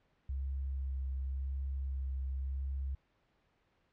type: tone with vibrato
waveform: sine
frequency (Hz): 67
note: C2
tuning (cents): +42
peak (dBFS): -34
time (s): 0.29-2.95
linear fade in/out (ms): 5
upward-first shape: sine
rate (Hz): 0.92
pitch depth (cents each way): 17
effects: pink hiss -74 dBFS RMS until 3.92 s + low-pass 3000 Hz 12 dB/octave